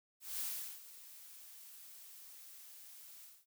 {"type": "noise with ADSR envelope", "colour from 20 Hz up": "blue", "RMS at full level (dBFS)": -39, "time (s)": [0.2, 3.46], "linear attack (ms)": 200, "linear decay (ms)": 390, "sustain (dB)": -16, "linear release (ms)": 230, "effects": []}